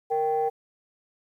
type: tone pair together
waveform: sine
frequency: 465 / 782 Hz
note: A#4 / G5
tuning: -4 / -4 cents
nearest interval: major sixth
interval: 900 cents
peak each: -24 dBFS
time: 0.1-0.5 s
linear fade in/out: 20 ms
effects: tanh soft clip ceiling -16 dBFS + 10-bit